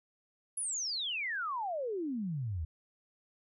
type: exponential sweep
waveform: sine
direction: down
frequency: 10810 to 74 Hz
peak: -33 dBFS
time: 0.57-2.65 s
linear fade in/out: 5 ms
effects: none